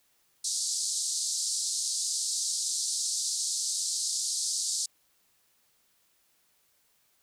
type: band-pass noise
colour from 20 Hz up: white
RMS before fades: -31 dBFS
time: 0.44-4.86 s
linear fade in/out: 5 ms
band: 4200 to 9000 Hz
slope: 48 dB/octave
effects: white hiss -69 dBFS RMS until 7.22 s